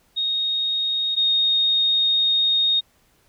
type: tone pair in turn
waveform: sine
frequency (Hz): 3729 / 3712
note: A#7 / A#7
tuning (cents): 0 / -8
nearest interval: unison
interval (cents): 8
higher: first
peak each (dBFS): -20 / -16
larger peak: second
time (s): 0.16-1.16 / 1.16-2.81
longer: second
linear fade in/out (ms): 20
effects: pink hiss -61 dBFS RMS until 3.28 s